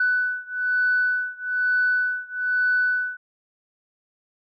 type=beating tone pair; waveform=sine; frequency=1492 / 1493.1 Hz; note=F#6 / F#6; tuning=+14 / +15 cents; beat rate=1.1 Hz; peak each=-22 / -23 dBFS; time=0-3.17 s; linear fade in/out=5 ms; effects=tanh soft clip ceiling -12 dBFS